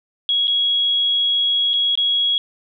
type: tone with dropouts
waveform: sine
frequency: 3322 Hz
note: G#7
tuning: in tune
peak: -15 dBFS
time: 0.29-2.38 s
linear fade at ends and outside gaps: 1 ms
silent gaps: 0.472-0.479 / 1.734-1.738 / 1.954-1.975 s
effects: none